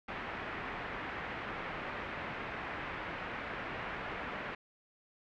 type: low-pass noise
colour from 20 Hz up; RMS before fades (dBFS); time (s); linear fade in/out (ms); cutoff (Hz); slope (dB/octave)
white; -41; 0.08-4.55; 5; 2200; 24
effects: none